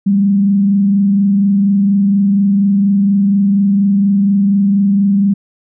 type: tone with frequency modulation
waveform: sine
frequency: 199 Hz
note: G3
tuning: 26 cents sharp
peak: -8 dBFS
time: 0.06-5.34 s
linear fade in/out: 10 ms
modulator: 24.2 Hz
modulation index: 0.32
effects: none